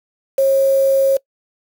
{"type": "tone with quantisation", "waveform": "sine", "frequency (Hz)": 542, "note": "C#5", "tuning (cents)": -39, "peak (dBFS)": -10, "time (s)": [0.38, 1.17], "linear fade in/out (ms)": 5, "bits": 5, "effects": ["noise-tail reverb RT60 0.1 s tail -23 dB re dry"]}